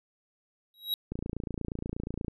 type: tone with exponential growth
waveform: square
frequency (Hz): 3847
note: B7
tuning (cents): -46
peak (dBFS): -25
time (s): 0.74-0.94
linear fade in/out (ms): 1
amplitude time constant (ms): 42
type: click train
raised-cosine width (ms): 3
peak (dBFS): -21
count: 34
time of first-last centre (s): 1.12-2.282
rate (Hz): 28.4
effects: resampled to 32000 Hz